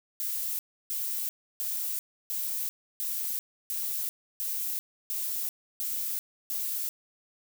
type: noise bursts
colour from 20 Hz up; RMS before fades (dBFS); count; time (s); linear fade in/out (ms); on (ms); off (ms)
violet; -32; 10; 0.2-6.89; 0; 390; 310
effects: none